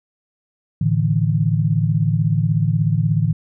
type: chord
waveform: sine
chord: A suspended fourth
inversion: none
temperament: equal with one note detuned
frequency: 110 / 146.83 / 163.3 Hz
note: A2 / D3 / E3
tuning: 0 / 0 / -16 cents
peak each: -19 dBFS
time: 0.81-3.33 s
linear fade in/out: 5 ms
effects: none